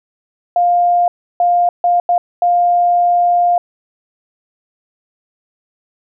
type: tone bursts at uneven times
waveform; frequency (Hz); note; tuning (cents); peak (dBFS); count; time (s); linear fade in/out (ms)
sine; 703; F5; +11; -9; 5; 0.56-1.08 / 1.4-1.69 / 1.84-2 / 2.09-2.18 / 2.42-3.58; 2
effects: none